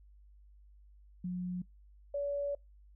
sine tone pair in turn, 180 / 570 Hz, F#3 / C#5, -47 / +48 cents, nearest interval octave + minor sixth, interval 1995 cents, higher second, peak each -34 / -32 dBFS, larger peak second, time 1.24-1.62 / 2.14-2.55 s, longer second, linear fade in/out 5 ms, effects noise-tail reverb RT60 0.2 s tail -26 dB re dry + added 50 Hz sine -56 dBFS peak until 2.95 s

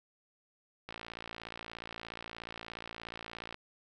click train, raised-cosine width 0.3 ms, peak -26 dBFS, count 152, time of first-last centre 0.89-3.544 s, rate 56.9 Hz, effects none

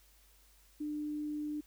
sine tone, 299.1 Hz, D4, 32 cents sharp, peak -35 dBFS, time 0.8-1.61 s, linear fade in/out 10 ms, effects added 50 Hz sine -64 dBFS peak until 1.66 s + white hiss -66 dBFS RMS until 1.66 s

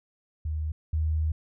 sine tone pair in turn, 77.4 / 78.3 Hz, D#2 / D#2, -9 / +11 cents, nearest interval unison, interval 20 cents, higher second, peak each -27 / -23 dBFS, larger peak second, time 0.45-0.72 / 0.93-1.32 s, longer second, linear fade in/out 5 ms, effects none

